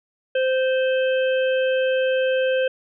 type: harmonic tone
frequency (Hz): 520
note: C5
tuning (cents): -11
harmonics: 1 / 3 / 5 / 6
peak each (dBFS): -18 / -28 / -32 / -34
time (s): 0.35-2.68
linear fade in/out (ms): 5
effects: none